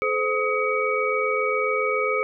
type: tone cluster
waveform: sine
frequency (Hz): 428.7 / 516 / 1262 / 2261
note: A4 / C5 / D#6 / C#7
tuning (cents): -45 / -24 / +24 / +34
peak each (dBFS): -26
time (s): 0.02-2.23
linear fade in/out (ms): 0
effects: none